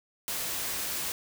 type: noise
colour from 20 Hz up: white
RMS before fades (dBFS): -33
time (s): 0.28-1.12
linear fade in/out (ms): 0
effects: none